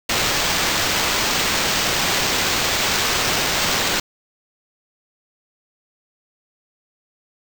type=noise with sample-and-hold; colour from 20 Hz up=violet; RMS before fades=-20 dBFS; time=0.09-4 s; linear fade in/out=5 ms; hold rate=11025 Hz; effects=none